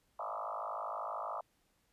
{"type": "tone with frequency modulation", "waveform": "sine", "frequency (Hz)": 932.3, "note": "A#5", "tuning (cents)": 0, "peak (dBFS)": -37, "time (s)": [0.19, 1.41], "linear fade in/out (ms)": 5, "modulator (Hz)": 53.2, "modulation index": 6.3, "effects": ["pink hiss -75 dBFS RMS until 1.92 s", "resampled to 32000 Hz"]}